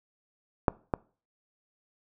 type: clicks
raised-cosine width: 1 ms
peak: -6 / -12 dBFS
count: 2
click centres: 0.682 / 0.938 s
effects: noise-tail reverb RT60 0.4 s tail -23 dB re dry

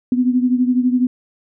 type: beating tone pair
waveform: sine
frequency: 247.9 / 259.9 Hz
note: B3 / C4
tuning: +7 / -11 cents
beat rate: 12 Hz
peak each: -14 / -19 dBFS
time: 0.12-1.07 s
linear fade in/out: 2 ms
effects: none

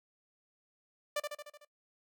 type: tone with echo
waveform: sawtooth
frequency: 590 Hz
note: D5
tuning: 8 cents sharp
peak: -27 dBFS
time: 1.16-1.2 s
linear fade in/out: 5 ms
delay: 75 ms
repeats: 6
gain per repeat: -4 dB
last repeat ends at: 1.65 s
effects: noise-tail reverb RT60 0.1 s tail -20 dB re dry

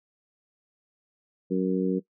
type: harmonic tone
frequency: 93.4 Hz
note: F#2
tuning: 17 cents sharp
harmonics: 2 / 3 / 4 / 5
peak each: -26 / -28 / -29 / -30 dBFS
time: 1.5-2 s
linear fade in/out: 20 ms
effects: noise-tail reverb RT60 0.1 s tail -18 dB re dry

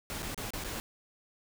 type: noise with dropouts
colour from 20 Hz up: pink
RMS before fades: -38 dBFS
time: 0.1-0.8 s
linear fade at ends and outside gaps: 0 ms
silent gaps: 0.223-0.228 / 0.345-0.377 / 0.505-0.535 / 0.639-0.645 s
effects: none

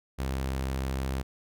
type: tone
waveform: sawtooth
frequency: 66.3 Hz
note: C2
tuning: 23 cents sharp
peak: -25 dBFS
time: 0.18-1.23 s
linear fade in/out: 20 ms
effects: none

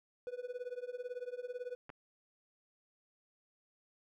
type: tone with tremolo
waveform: triangle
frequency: 493.9 Hz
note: B4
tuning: in tune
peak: -34 dBFS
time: 0.27-1.75 s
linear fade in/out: 0 ms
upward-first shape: triangle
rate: 18 Hz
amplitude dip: 100%
type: clicks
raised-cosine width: 0.5 ms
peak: -34 dBFS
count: 2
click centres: 1.894 / 1.901 s
effects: none

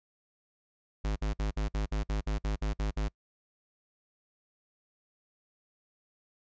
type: tone bursts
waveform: square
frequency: 51.91 Hz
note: G#1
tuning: in tune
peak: -29 dBFS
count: 12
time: 1.04-3.085 s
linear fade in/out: 10 ms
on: 120 ms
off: 55 ms
effects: noise-tail reverb RT60 0.1 s tail -26 dB re dry + resampled to 16000 Hz

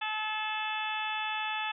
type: harmonic tone with a mistuned harmonic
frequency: 431.3 Hz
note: A4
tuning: 35 cents flat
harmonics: 2 / 3 / 4 / 5 / 6 / 7 / 8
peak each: -35 / -40 / -39 / -45 / -36 / -44 / -41 dBFS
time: 0.01-1.72 s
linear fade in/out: 10 ms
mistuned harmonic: 6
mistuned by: +24 cents
effects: none

